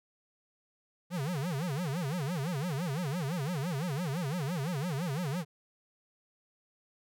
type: tone with vibrato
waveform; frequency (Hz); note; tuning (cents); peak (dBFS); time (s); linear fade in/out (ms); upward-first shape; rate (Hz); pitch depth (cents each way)
square; 156.7; D#3; +13; -32; 1.1-5.45; 50; sine; 5.9; 290
effects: none